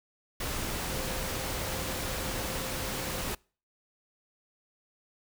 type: tone in noise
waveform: sine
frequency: 523.3 Hz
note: C5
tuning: in tune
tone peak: -43 dBFS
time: 0.9-3.26 s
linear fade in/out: 5 ms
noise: pink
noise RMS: -34 dBFS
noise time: 0.4-3.35 s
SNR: -12 dB
effects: noise-tail reverb RT60 0.4 s tail -26 dB re dry